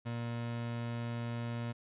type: tone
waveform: 30% pulse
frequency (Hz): 117.9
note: A#2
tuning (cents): +20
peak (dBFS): -33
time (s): 0.05-1.73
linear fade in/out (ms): 20
effects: resampled to 8000 Hz